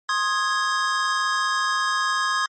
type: chord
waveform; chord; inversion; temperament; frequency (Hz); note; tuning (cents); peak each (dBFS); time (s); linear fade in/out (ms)
square; Ab major; first; equal with one note detuned; 1063.6 / 1244.5 / 1661.2; C6 / Eb6 / Ab6; +28 / 0 / 0; -26 / -26 / -25; 0.09-2.46; 2
effects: MP3 32 kbps